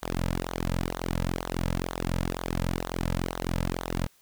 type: tone with flanger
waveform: sawtooth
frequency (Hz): 43.65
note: F1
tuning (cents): 0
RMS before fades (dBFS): -30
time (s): 0.02-4.07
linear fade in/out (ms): 10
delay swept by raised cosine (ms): 0.38 to 2.78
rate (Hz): 2.1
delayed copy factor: -0.85
effects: white hiss -62 dBFS RMS until 4.21 s